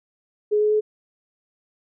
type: tone with pitch steps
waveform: sine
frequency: 420.1 / 423.5 / 426.9 Hz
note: G#4 / G#4 / G#4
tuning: +20 / +34 / +48 cents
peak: -16 dBFS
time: 0.51-0.81 s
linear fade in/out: 20 ms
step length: 100 ms
effects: none